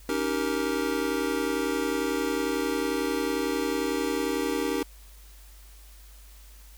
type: chord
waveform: square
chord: Eb dominant seventh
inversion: third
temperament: just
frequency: 280 / 311.1 / 388.9 / 466.7 Hz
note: Db4 / Eb4 / G4 / Bb4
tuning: +18 / 0 / -14 / +2 cents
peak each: -32 dBFS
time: 0.09-4.83 s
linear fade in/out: 2 ms
effects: added 50 Hz sine -47 dBFS peak until 6.77 s + white hiss -55 dBFS RMS until 6.77 s